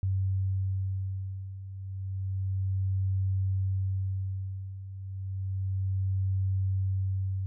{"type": "beating tone pair", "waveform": "sine", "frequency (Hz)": [95.4, 95.71], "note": ["G2", "G2"], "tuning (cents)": [-47, -41], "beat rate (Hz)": 0.31, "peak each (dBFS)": [-33, -29], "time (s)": [0.03, 7.46], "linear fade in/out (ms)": 0, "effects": []}